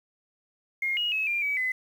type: tone with pitch steps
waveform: triangle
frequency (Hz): 2136 / 2884 / 2577 / 2390 / 2281 / 2026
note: C7 / F#7 / E7 / D7 / C#7 / B6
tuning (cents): +35 / -45 / -40 / +30 / +49 / +44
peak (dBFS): -21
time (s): 0.82-1.72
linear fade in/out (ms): 5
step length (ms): 150
effects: tanh soft clip ceiling -23 dBFS + 9-bit